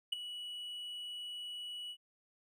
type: tone with ADSR envelope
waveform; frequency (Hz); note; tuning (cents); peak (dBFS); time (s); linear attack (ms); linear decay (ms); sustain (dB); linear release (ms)
triangle; 2938; F#7; -13; -27; 0.12-1.97; 9; 10; -13; 66
effects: none